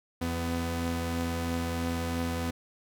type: tone pair together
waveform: sawtooth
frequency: 84.5 / 250.5 Hz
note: E2 / B3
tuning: +43 / +25 cents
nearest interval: octave + perfect fifth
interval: 1882 cents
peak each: -28 dBFS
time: 0.21-2.51 s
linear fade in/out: 10 ms
effects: none